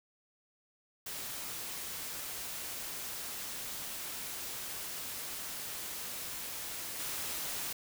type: noise with level steps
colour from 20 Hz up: white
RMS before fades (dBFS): -41 / -38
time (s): 1.06-7.73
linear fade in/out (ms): 5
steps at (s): 6.99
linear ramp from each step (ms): 10
effects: none